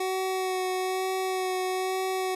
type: tone with vibrato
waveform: 25% pulse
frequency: 373.9 Hz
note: F#4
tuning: 18 cents sharp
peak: -23 dBFS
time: 0-2.35 s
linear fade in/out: 5 ms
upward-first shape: sine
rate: 1.1 Hz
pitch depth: 15 cents each way
effects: resampled to 32000 Hz